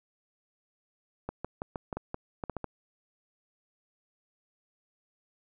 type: clicks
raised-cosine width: 1 ms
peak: -20 dBFS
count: 11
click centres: 1.29 / 1.446 / 1.619 / 1.758 / 1.928 / 1.97 / 2.144 / 2.438 / 2.497 / 2.567 / 2.643 s
effects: none